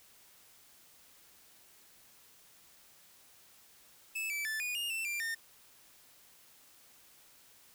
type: tone with pitch steps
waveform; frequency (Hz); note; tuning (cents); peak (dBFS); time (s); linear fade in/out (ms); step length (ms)
45% pulse; 2615 / 2314 / 1754 / 2458 / 2836 / 2674 / 2373 / 1820; E7 / D7 / A6 / D#7 / F7 / E7 / D7 / A#6; -15 / -26 / -6 / -22 / +26 / +24 / +17 / -42; -34; 4.15-5.35; 10; 150
effects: white hiss -61 dBFS RMS until 7.74 s